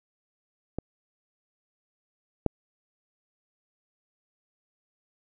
clicks, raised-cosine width 2 ms, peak -17 / -9 dBFS, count 2, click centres 0.786 / 2.463 s, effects none

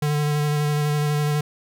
square tone with vibrato, 148.4 Hz, D3, 18 cents sharp, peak -20 dBFS, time 0.02-1.41 s, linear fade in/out 5 ms, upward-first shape square, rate 12 Hz, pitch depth 13 cents each way, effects none

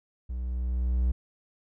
triangle tone with level ramp, 61.74 Hz, B1, in tune, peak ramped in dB -29 to -19 dBFS, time 0.29-1.12 s, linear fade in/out 10 ms, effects none

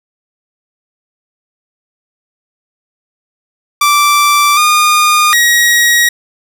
sawtooth tone with pitch steps, 1170 / 1218 / 1898 Hz, D6 / D#6 / A#6, -7 / -37 / +31 cents, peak -3 dBFS, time 3.81-6.09 s, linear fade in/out 5 ms, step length 760 ms, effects none

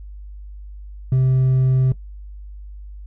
sine tone with hard clipping, 130.2 Hz, C3, 8 cents flat, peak -14 dBFS, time 1.12-1.92 s, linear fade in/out 2 ms, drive 2 dB, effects noise-tail reverb RT60 0.1 s tail -18 dB re dry + added 50 Hz sine -33 dBFS peak until 3.06 s

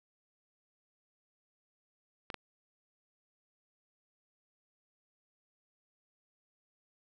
clicks, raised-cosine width 0.3 ms, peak -23 dBFS, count 2, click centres 2.302 / 2.343 s, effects none

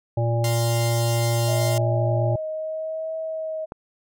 harmonic tone, 117 Hz, A#2, 7 cents sharp, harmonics 1 / 3 / 5 / 7, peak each -20 / -31 / -27 / -32 dBFS, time 0.17-2.36 s, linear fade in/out 5 ms
5% pulse chord, F suspended fourth, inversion none, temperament equal, 698.5 / 932.3 / 1046.5 Hz, F5 / Bb5 / C6, 0 / 0 / 0 cents, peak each -23 / -25 / -19 dBFS, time 0.44-1.78 s, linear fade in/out 2 ms
sine tone with vibrato, 634 Hz, D#5, 32 cents sharp, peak -26 dBFS, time 1.47-3.66 s, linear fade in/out 20 ms, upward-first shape triangle, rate 0.74 Hz, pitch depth 23 cents each way
click, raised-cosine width 1 ms, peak -19 dBFS, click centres 3.721 s
effects none

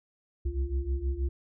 sine tone cluster, 63.7 / 70 / 346.2 Hz, C2 / C#2 / F4, -46 / +18 / -15 cents, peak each -31 / -30 / -39 dBFS, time 0.45-1.29 s, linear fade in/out 10 ms, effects none

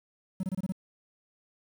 triangle tone bursts, 187.5 Hz, F#3, 23 cents sharp, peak -26 dBFS, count 6, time 0.4-0.723 s, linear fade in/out 5 ms, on 33 ms, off 25 ms, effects 9-bit

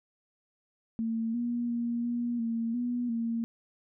sine tone with pitch steps, 226.3 / 239 / 236.2 / 239 / 229.3 / 243.2 / 230.3 Hz, A3 / A#3 / A#3 / A#3 / A#3 / B3 / A#3, +49 / +43 / +23 / +43 / -28 / -26 / -21 cents, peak -28 dBFS, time 0.99-3.44 s, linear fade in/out 0 ms, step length 350 ms, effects none

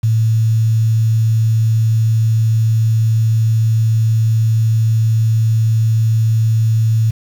sine tone with quantisation, 111.7 Hz, A2, 27 cents sharp, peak -10 dBFS, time 0.03-7.11 s, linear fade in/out 10 ms, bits 6, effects none

